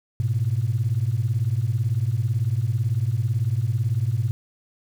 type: beating tone pair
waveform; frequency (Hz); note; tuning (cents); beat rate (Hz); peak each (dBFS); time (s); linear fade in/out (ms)
sine; 105 / 123; G#2 / B2; +19 / -7; 18; -22; 0.2-4.31; 0
effects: tanh soft clip ceiling -13 dBFS + 8-bit